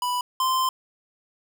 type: tone pair in turn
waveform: square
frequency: 987.8 / 1038.9 Hz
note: B5 / C6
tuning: 0 / -13 cents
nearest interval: minor second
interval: 87 cents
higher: second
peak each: -24 / -21 dBFS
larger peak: second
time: 0.02-0.21 / 0.4-0.69 s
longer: second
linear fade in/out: 2 ms
effects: none